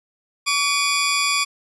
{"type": "tone pair together", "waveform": "15% pulse", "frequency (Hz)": [1137.9, 2442], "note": ["C#6", "D#7"], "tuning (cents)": [45, -33], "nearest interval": "octave + minor second", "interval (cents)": 1322, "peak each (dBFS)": -14, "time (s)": [0.46, 1.45], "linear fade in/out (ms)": 20, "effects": ["resampled to 22050 Hz"]}